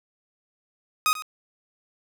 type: tone with echo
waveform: sawtooth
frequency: 1252 Hz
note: D#6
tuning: 10 cents sharp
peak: -15 dBFS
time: 1.06-1.13 s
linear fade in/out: 0 ms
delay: 92 ms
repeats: 1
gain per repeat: -14 dB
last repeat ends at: 1.222 s
effects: none